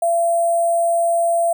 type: tone with sample-and-hold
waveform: sine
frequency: 680 Hz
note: F5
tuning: 46 cents flat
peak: -14 dBFS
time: 0.02-1.53 s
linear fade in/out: 5 ms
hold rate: 8820 Hz
effects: none